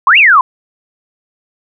sine exponential two-way sweep, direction up then down, 979 to 2874 to 979 Hz, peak -3 dBFS, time 0.07-0.41 s, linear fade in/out 2 ms, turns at 0.18 s, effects none

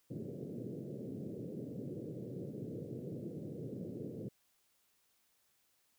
pink band-pass noise, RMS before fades -44 dBFS, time 0.1-4.29 s, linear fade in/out 10 ms, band 110 to 510 Hz, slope 48 dB/octave, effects white hiss -75 dBFS RMS until 5.98 s

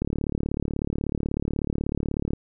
click train, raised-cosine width 3 ms, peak -13 dBFS, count 85, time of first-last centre 0.02-2.334 s, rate 36.3 Hz, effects none

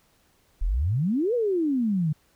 sine exponential two-way sweep, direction up then down, 34.65 to 503 to 145.8 Hz, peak -21 dBFS, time 0.61-2.13 s, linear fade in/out 10 ms, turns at 1.34 s, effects pink hiss -64 dBFS RMS until 2.35 s

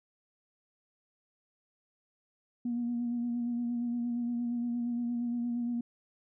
sine tone with vibrato, 239 Hz, A#3, 43 cents sharp, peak -29 dBFS, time 2.65-5.81 s, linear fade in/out 5 ms, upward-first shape sine, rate 8.6 Hz, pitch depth 26 cents each way, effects tanh soft clip ceiling -25 dBFS

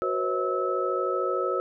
sine tone cluster, 370.8 / 486.7 / 540 / 638 / 1300 Hz, F#4 / B4 / C#5 / D#5 / E6, +4 / -25 / -45 / +43 / -24 cents, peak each -29 / -31 / -30 / -37 / -29 dBFS, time 0.02-1.6 s, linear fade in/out 0 ms, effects none

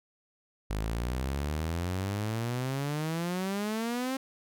sawtooth exponential sweep, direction up, 50.8 to 268.8 Hz, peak -26 dBFS, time 0.7-4.17 s, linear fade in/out 5 ms, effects none

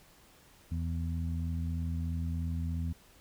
harmonic tone, 83.1 Hz, E2, 15 cents sharp, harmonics 1 / 2 / 3, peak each -32 / -38 / -42 dBFS, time 0.71-2.93 s, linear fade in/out 10 ms, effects pink hiss -60 dBFS RMS until 3.2 s

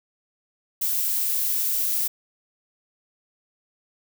violet noise, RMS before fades -24 dBFS, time 0.81-2.08 s, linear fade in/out 10 ms, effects none

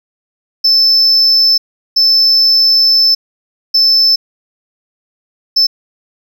triangle tone bursts at uneven times, 5274 Hz, E8, in tune, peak -4 dBFS, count 4, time 0.64-1.58 / 1.96-3.15 / 3.74-4.16 / 5.56-5.67 s, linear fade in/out 10 ms, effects tanh soft clip ceiling -1 dBFS

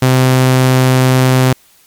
sawtooth tone, 129.2 Hz, C3, 21 cents flat, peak -3 dBFS, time 0.02-1.53 s, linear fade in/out 5 ms, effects white hiss -48 dBFS RMS until 1.86 s + MP3 96 kbps

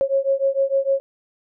sine beating tone pair, 542 / 548.6 Hz, C#5 / C#5, -39 / -18 cents, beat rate 6.6 Hz, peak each -20 dBFS, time 0.01-1 s, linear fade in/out 0 ms, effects none

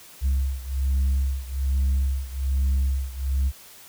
sine beating tone pair, 66.8 / 68 Hz, C2 / C#2, +36 / -33 cents, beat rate 1.2 Hz, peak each -21 / -23 dBFS, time 0.21-3.52 s, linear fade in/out 50 ms, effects tanh soft clip ceiling -17 dBFS + white hiss -47 dBFS RMS until 3.88 s

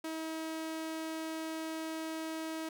sawtooth tone, 320 Hz, D#4, 49 cents sharp, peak -33 dBFS, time 0.04-2.69 s, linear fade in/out 5 ms, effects none

